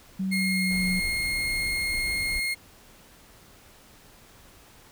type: tone with pitch glide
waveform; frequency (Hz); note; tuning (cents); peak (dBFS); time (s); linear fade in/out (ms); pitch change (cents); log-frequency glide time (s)
sine; 190.1 to 183.52; F#3 to F#3; +47 to -14; -25; 0.19-1; 10; -61; 0.34-0.84
type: tone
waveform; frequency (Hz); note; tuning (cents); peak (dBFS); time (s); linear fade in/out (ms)
35% pulse; 2142; C7; +40; -24; 0.31-2.55; 20
type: noise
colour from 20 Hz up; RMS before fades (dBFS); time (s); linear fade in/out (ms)
brown; -37; 0.7-2.4; 10
effects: pink hiss -53 dBFS RMS until 4.91 s